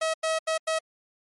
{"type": "tone bursts at uneven times", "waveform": "sawtooth", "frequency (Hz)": 641, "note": "E5", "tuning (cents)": -49, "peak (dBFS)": -20, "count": 4, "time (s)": [[0.01, 0.14], [0.23, 0.39], [0.47, 0.58], [0.67, 0.79]], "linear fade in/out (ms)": 10, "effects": ["MP3 48 kbps"]}